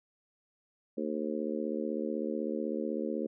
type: harmonic tone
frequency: 76 Hz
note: D#2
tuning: 40 cents flat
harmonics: 3 / 4 / 5 / 6 / 7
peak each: -36 / -37 / -38 / -39 / -39 dBFS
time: 0.97-3.27 s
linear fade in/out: 10 ms
effects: none